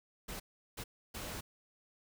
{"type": "noise bursts at uneven times", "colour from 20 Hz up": "pink", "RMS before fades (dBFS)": -43, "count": 3, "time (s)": [[0.28, 0.4], [0.77, 0.84], [1.14, 1.41]], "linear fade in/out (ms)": 10, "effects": []}